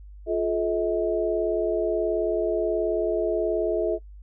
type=tone cluster; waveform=sine; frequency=350.1 / 428.7 / 640 Hz; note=F4 / A4 / D#5; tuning=+4 / -45 / +49 cents; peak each=-26 dBFS; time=0.26-3.99 s; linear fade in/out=50 ms; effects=noise-tail reverb RT60 0.1 s tail -21 dB re dry + added 50 Hz sine -41 dBFS peak until 4.22 s